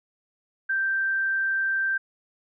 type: tone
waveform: sine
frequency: 1568 Hz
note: G6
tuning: in tune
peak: -22 dBFS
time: 0.69-1.98 s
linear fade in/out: 10 ms
effects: none